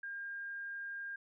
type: tone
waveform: sine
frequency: 1608 Hz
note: G6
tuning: 44 cents sharp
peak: -40 dBFS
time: 0.03-1.16 s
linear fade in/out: 5 ms
effects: none